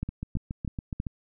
two click trains, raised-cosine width 5 ms, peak -20 / -17 dBFS, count 8 / 4, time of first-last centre 0.09-1.068 / 0.03-1.001 s, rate 7.16 / 3.09 Hz, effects none

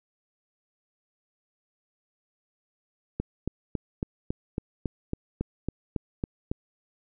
click train, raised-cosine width 3 ms, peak -15 dBFS, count 13, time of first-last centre 3.2-6.515 s, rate 3.62 Hz, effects none

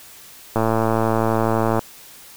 click train, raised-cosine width 1 ms, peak -5 dBFS, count 139, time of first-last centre 0.56-1.792 s, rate 112 Hz, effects white hiss -43 dBFS RMS until 2.36 s

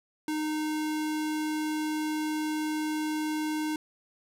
square tone, 307.7 Hz, D#4, 19 cents flat, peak -29 dBFS, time 0.28-3.76 s, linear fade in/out 2 ms, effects resampled to 32000 Hz + 10-bit

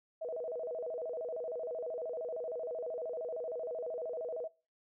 sine tone with vibrato, 561 Hz, C#5, 21 cents sharp, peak -36 dBFS, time 0.21-4.48 s, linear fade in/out 10 ms, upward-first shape square, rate 13 Hz, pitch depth 240 cents each way, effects noise-tail reverb RT60 0.3 s tail -20 dB re dry

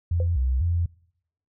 sine tone with vibrato, 74.2 Hz, D2, 18 cents sharp, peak -20 dBFS, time 0.11-0.86 s, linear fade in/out 5 ms, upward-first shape square, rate 2 Hz, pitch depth 250 cents each way
sine tone with exponential decay, 508 Hz, B4, 49 cents sharp, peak -26 dBFS, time 0.2-0.28 s, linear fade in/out 2 ms, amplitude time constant 17 ms
effects noise-tail reverb RT60 0.7 s tail -24 dB re dry

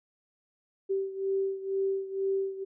sine beating tone pair, 387.7 / 389.8 Hz, G4 / G4, -19 / -10 cents, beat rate 2.1 Hz, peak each -29 / -33 dBFS, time 0.89-2.65 s, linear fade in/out 20 ms, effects none

